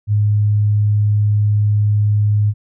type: tone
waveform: sine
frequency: 104.5 Hz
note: G#2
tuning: 11 cents sharp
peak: -11 dBFS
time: 0.07-2.54 s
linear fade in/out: 50 ms
effects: none